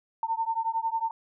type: beating tone pair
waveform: sine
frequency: 899 / 910 Hz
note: A5 / A#5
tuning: +37 / -42 cents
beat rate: 11 Hz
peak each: -29 dBFS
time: 0.23-1.11 s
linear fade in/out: 2 ms
effects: none